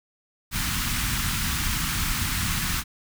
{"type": "band-stop noise", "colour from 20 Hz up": "pink", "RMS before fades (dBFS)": -26, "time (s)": [0.51, 2.84], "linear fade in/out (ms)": 50, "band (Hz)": [240, 1100], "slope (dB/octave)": 24, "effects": []}